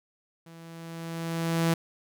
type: tone with level ramp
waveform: sawtooth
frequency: 165.6 Hz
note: E3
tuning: 8 cents sharp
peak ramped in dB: -43 to -17 dBFS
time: 0.46-1.74 s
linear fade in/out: 5 ms
effects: none